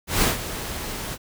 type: noise with ADSR envelope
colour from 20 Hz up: pink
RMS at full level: -18 dBFS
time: 0.07-1.18 s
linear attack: 150 ms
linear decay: 150 ms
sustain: -13 dB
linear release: 47 ms
effects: none